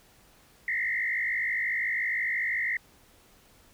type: tone with frequency modulation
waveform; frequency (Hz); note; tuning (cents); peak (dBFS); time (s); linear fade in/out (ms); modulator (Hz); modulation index
sine; 1976; B6; 0; -26; 0.68-2.77; 2; 52.9; 2.8
effects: pink hiss -59 dBFS RMS until 3.73 s